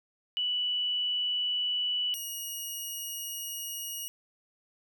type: tone pair in turn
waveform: sine / 10% pulse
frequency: 2960 / 2882 Hz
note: F#7 / F#7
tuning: 0 / -46 cents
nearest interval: unison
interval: 46 cents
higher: first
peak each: -27 dBFS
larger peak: neither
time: 0.37-2.14 / 2.14-4.08 s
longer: second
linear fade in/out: 0 ms
effects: none